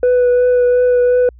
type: tone with vibrato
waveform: sine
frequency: 493.9 Hz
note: B4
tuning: in tune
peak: -6 dBFS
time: 0.03-1.29 s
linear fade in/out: 2 ms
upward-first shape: triangle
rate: 2.8 Hz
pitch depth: 15 cents each way
effects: tanh soft clip ceiling -8 dBFS + added 60 Hz sine -38 dBFS peak until 1.39 s